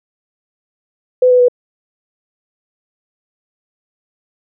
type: tone with pitch steps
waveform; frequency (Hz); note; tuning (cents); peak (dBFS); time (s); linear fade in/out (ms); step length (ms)
sine; 504 / 497.9 / 491.9; B4 / B4 / B4; +35 / +14 / -7; -6; 1.22-1.484; 5; 88
effects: none